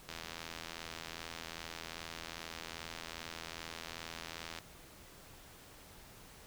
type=click train; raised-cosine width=0.2 ms; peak=-25 dBFS; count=372; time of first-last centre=0.09-4.587 s; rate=82.5 Hz; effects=pink hiss -56 dBFS RMS until 6.46 s